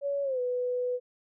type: tone with pitch glide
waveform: sine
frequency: 563 to 495.8 Hz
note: C#5 to B4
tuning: +27 to +7 cents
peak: -27 dBFS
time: 0.01-1 s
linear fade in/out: 50 ms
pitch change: -220 cents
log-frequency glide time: 0.23-0.4 s
effects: none